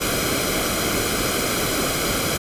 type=noise with comb filter; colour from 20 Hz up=pink; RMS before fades=-22 dBFS; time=0-2.38 s; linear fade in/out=20 ms; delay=1.1 ms; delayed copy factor=-0.65; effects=resampled to 32000 Hz